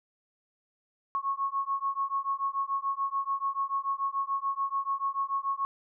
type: beating tone pair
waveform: sine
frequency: 1095 / 1101.9 Hz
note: C#6 / C#6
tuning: -22 / -11 cents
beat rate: 6.9 Hz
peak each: -31 dBFS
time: 1.15-5.65 s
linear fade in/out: 0 ms
effects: none